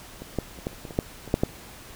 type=clicks; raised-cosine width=2 ms; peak=-24 / -11 / -30 / -14 / -30 / -23 / -24 / -8 / -25 / -6 / -7 dBFS; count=11; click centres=0.22 / 0.387 / 0.588 / 0.669 / 0.731 / 0.852 / 0.908 / 0.989 / 1.277 / 1.341 / 1.435 s; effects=pink hiss -45 dBFS RMS until 1.95 s